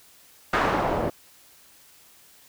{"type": "noise with low-pass filter sweep", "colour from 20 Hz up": "white", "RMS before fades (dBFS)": -24, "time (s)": [0.53, 1.1], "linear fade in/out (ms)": 5, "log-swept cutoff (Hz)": [1500, 540], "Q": 1.1, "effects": ["white hiss -54 dBFS RMS until 2.48 s"]}